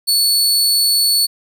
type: tone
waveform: sawtooth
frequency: 4435 Hz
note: C#8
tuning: in tune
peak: -9 dBFS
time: 0.07-1.27 s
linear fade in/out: 20 ms
effects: none

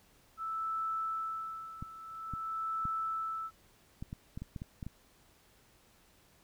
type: tone with tremolo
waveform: sine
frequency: 1317 Hz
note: E6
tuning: 2 cents flat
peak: -32 dBFS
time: 0.37-3.51 s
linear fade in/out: 50 ms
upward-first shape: sine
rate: 0.49 Hz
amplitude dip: 80%
type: clicks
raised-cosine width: 5 ms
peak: -28 dBFS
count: 11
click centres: 1.825 / 2.337 / 2.854 / 4.025 / 4.129 / 4.375 / 4.42 / 4.562 / 4.619 / 4.828 / 4.866 s
effects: pink hiss -65 dBFS RMS until 6.43 s

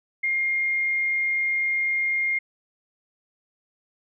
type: tone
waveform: sine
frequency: 2124 Hz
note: C7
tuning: 25 cents sharp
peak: -21 dBFS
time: 0.23-2.39 s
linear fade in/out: 10 ms
effects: none

